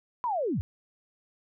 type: linear sweep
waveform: sine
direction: down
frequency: 1022 to 63.1 Hz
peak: -26 dBFS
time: 0.24-0.61 s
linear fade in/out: 0 ms
effects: none